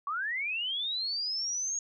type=linear sweep; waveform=sine; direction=up; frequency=1100 to 6645 Hz; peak=-30 dBFS; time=0.07-1.79 s; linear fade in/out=2 ms; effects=none